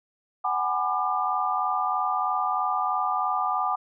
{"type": "chord", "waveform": "sine", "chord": "G# half-diminished seventh", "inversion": "third", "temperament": "just", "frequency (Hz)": [747.5, 830.6, 996.7, 1196.1], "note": ["F#5", "G#5", "B5", "D6"], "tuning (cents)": [17, 0, 16, 31], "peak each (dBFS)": [-28, -30, -32, -26], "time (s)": [0.44, 3.76], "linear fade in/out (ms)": 10, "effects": []}